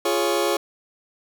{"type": "chord", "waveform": "sawtooth", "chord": "Db major", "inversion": "first", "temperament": "just", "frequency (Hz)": [346.5, 415.8, 554.4], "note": ["F4", "Ab4", "Db5"], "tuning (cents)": [-14, 2, 0], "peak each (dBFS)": -20, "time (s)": [0.05, 0.57], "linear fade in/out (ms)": 5, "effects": []}